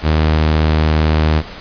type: tone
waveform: sawtooth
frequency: 77.78 Hz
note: D#2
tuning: in tune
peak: -7 dBFS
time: 0.02-1.43 s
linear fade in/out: 50 ms
effects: pink hiss -32 dBFS RMS until 1.6 s + resampled to 11025 Hz